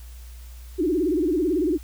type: tone with vibrato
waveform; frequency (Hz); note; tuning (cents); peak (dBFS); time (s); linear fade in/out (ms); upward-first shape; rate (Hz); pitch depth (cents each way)
sine; 333.2; E4; +19; -19; 0.78-1.78; 20; sine; 18; 220
effects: added 60 Hz sine -38 dBFS peak until 1.83 s + white hiss -52 dBFS RMS until 1.83 s